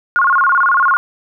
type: tone with vibrato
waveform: sine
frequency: 1244.5 Hz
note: D#6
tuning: in tune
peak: -9 dBFS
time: 0.16-0.97 s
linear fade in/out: 0 ms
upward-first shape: square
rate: 18 Hz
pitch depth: 240 cents each way
effects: none